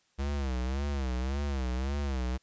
square tone with vibrato, 66.9 Hz, C2, 39 cents sharp, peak -30 dBFS, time 0.18-2.38 s, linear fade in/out 20 ms, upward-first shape sine, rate 1.8 Hz, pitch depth 130 cents each way, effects white hiss -70 dBFS RMS until 2.42 s + resampled to 16000 Hz

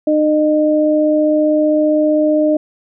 sine tone pair together, 304.4 / 611 Hz, D#4 / D#5, -38 / -32 cents, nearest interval octave, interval 1206 cents, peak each -13 dBFS, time 0.07-2.57 s, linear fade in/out 5 ms, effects none

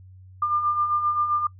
sine beating tone pair, 1193 / 1200.6 Hz, D6 / D6, +27 / +38 cents, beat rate 7.6 Hz, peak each -29 / -21 dBFS, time 0.42-1.47 s, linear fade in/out 5 ms, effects noise-tail reverb RT60 0.1 s tail -23 dB re dry + added 93 Hz sine -44 dBFS peak until 1.59 s

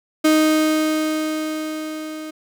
35% pulse tone with level ramp, 311.1 Hz, D#4, in tune, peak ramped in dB -10 to -28 dBFS, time 0.24-2.31 s, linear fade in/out 10 ms, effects none

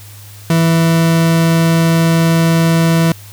40% pulse tone, 164.81 Hz, E3, in tune, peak -8 dBFS, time 0.5-3.12 s, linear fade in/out 2 ms, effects added 102 Hz sine -34 dBFS peak until 3.32 s + white hiss -39 dBFS RMS until 3.32 s

